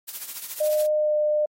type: noise with tremolo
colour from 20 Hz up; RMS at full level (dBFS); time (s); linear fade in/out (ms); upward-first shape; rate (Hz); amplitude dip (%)
blue; -31; 0.07-0.87; 20; triangle; 14; 75
type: tone with pitch glide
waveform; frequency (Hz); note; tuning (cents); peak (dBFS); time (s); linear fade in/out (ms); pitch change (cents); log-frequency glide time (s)
sine; 609 to 602.4; D#5 to D5; -37 to +44; -19; 0.6-1.46; 10; -19; 0.93-1.18
effects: AAC 48 kbps